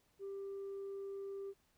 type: tone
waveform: sine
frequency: 394.1 Hz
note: G4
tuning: 9 cents sharp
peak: -40 dBFS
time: 0.19-1.54 s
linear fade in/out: 50 ms
effects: tanh soft clip ceiling -40 dBFS + pink hiss -75 dBFS RMS until 1.77 s